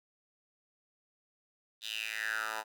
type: tone with high-pass filter sweep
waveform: 10% pulse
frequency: 110 Hz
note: A2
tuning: in tune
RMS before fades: -37 dBFS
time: 1.81-2.64 s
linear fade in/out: 50 ms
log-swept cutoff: 3600 to 930 Hz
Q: 5.6
effects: none